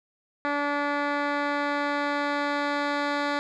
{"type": "tone with low-pass filter sweep", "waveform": "10% pulse", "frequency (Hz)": 288.5, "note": "D4", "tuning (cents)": -31, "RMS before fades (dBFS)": -27, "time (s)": [0.45, 3.39], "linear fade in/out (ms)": 0, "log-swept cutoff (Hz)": [2300, 3600], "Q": 1.1, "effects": []}